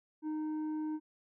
triangle tone with tanh clipping, 308.8 Hz, D#4, 13 cents flat, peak -35 dBFS, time 0.22-1 s, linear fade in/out 50 ms, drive 10 dB, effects none

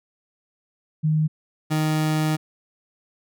sine / 30% pulse tone pair in turn, 155.2 / 155.2 Hz, D#3 / D#3, -4 / -4 cents, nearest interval unison, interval 0 cents, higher neither, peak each -17 dBFS, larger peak neither, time 1.03-1.28 / 1.7-2.37 s, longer second, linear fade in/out 20 ms, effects none

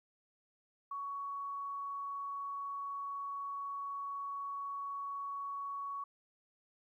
sine tone, 1119 Hz, C#6, 16 cents sharp, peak -38 dBFS, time 0.91-6.04 s, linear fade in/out 5 ms, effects 13-bit

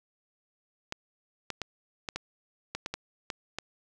clicks, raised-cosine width 0.2 ms, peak -16 dBFS, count 10, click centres 0.924 / 1.503 / 1.617 / 2.088 / 2.16 / 2.75 / 2.861 / 2.94 / 3.302 / 3.586 s, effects none

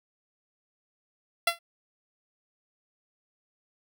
10% pulse tone with exponential decay, 680 Hz, F5, 46 cents flat, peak -10 dBFS, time 1.47-1.59 s, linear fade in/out 5 ms, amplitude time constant 24 ms, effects none

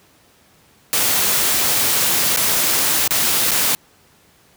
white noise with dropouts, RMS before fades -17 dBFS, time 0.93-3.75 s, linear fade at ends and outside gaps 0 ms, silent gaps 2.362-2.372 / 3.077-3.108 / 3.509-3.516 s, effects pink hiss -53 dBFS RMS until 4.56 s + high-pass 80 Hz 12 dB/octave

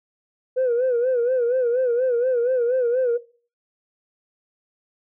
sine tone with vibrato, 493.9 Hz, B4, in tune, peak -16 dBFS, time 0.56-3.18 s, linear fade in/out 20 ms, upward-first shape sine, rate 4.2 Hz, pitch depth 97 cents each way, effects noise-tail reverb RT60 0.4 s tail -19 dB re dry + tanh soft clip ceiling -15 dBFS

